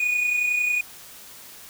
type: tone pair together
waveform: triangle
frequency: 2433 / 2464 Hz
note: D#7 / D#7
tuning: -39 / -17 cents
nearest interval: unison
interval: 22 cents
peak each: -29 / -19 dBFS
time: 0-0.81 s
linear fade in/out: 5 ms
effects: white hiss -44 dBFS RMS until 1.69 s